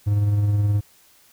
triangle tone with tremolo, 102.9 Hz, G#2, 16 cents flat, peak -13 dBFS, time 0.06-0.81 s, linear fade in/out 20 ms, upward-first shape triangle, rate 19 Hz, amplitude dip 35%, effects white hiss -55 dBFS RMS until 1.32 s

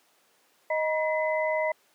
sine tone cluster, 624 / 960 / 2024 Hz, D#5 / B5 / B6, +5 / -49 / +42 cents, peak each -25 / -31 / -31 dBFS, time 0.7-1.72 s, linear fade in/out 5 ms, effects pink hiss -64 dBFS RMS until 1.94 s + high-pass 400 Hz 12 dB/octave

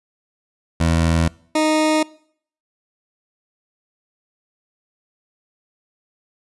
20% pulse tone pair in turn, 82.4 / 310.1 Hz, E2 / D#4, 0 / -6 cents, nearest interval octave + major seventh, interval 2294 cents, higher second, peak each -10 dBFS, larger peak neither, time 0.8-1.28 / 1.55-2.03 s, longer neither, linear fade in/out 5 ms, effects noise-tail reverb RT60 0.6 s tail -23 dB re dry + resampled to 24000 Hz

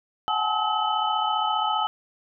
sine tone cluster, 743 / 831 / 866 / 1283 / 3021 Hz, F#5 / G#5 / A5 / E6 / F#7, +7 / +1 / -28 / -47 / +35 cents, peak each -31 / -30 / -26 / -26 / -31 dBFS, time 0.28-1.87 s, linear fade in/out 0 ms, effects none

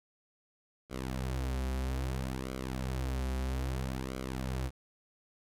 sawtooth tone with flanger, 64.9 Hz, C2, 13 cents flat, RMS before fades -35 dBFS, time 0.89-4.71 s, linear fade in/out 50 ms, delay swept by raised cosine 1.1 to 6.7 ms, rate 0.61 Hz, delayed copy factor -0.8, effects resampled to 32000 Hz + 9-bit

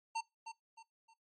square tone with echo, 906 Hz, A#5, 50 cents flat, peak -35 dBFS, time 0.15-0.21 s, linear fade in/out 10 ms, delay 310 ms, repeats 3, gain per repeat -9 dB, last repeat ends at 1.14 s, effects noise-tail reverb RT60 0.2 s tail -21 dB re dry + MP3 32 kbps

